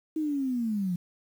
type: linear sweep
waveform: sine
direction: down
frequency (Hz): 318.6 to 171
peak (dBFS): -26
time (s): 0.16-0.96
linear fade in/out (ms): 5
effects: 9-bit